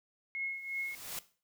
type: tone with tremolo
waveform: sine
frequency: 2169 Hz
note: C#7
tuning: 38 cents flat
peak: -32 dBFS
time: 0.35-0.95 s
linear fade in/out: 0 ms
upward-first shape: triangle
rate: 2.8 Hz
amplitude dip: 75%
type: noise with exponential growth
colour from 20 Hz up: white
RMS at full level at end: -38 dBFS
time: 0.45-1.19 s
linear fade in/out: 2 ms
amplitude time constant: 160 ms
effects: noise-tail reverb RT60 0.4 s tail -17 dB re dry